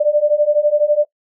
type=beating tone pair; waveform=sine; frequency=587.3 / 599.3 Hz; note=D5 / D5; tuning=0 / +35 cents; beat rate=12 Hz; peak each=-15 / -14 dBFS; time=0-1.05 s; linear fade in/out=10 ms; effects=noise-tail reverb RT60 0.1 s tail -22 dB re dry